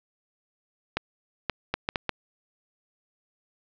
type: clicks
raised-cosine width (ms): 0.3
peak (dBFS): -9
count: 6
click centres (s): 0.97 / 1.497 / 1.74 / 1.889 / 1.958 / 2.093
effects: low-pass 5000 Hz 12 dB/octave